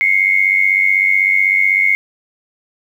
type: tone pair together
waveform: sine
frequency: 2104 / 2200 Hz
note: C7 / C#7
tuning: +9 / -14 cents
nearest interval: minor second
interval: 77 cents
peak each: -13 dBFS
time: 0.01-1.95 s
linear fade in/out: 0 ms
effects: 7-bit